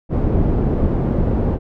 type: low-pass noise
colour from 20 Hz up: pink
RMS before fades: -17 dBFS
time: 0.09-1.59 s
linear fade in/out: 50 ms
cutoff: 430 Hz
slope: 12 dB/octave
effects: none